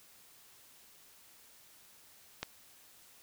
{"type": "click", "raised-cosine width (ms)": 0.2, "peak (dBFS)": -18, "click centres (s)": 2.43, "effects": ["white hiss -60 dBFS RMS until 3.22 s"]}